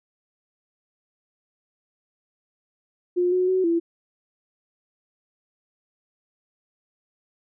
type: tone with pitch steps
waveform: sine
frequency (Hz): 356.1 / 365.9 / 373.4 / 336.4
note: F4 / F#4 / F#4 / E4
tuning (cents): +34 / -19 / +16 / +35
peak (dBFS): -18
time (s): 3.16-3.8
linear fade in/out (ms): 20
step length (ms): 160
effects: none